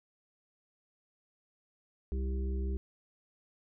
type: harmonic tone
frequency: 65.41 Hz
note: C2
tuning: in tune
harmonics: 1 / 3 / 5 / 6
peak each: -31 / -43 / -47 / -44 dBFS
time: 2.12-2.77 s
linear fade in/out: 0 ms
effects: none